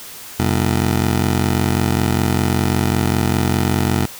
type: ring-modulated tone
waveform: 20% pulse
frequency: 109.5 Hz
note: A2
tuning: 8 cents flat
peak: -7 dBFS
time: 0.39-4.06 s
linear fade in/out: 10 ms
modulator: 22.6 Hz
effects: white hiss -35 dBFS RMS until 4.19 s